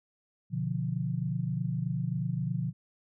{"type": "chord", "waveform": "sine", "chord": "B diminished", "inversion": "none", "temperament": "equal", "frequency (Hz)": [123.47, 146.83, 174.61], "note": ["B2", "D3", "F3"], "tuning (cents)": [0, 0, 0], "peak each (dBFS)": -33, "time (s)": [0.5, 2.73], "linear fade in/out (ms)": 50, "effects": []}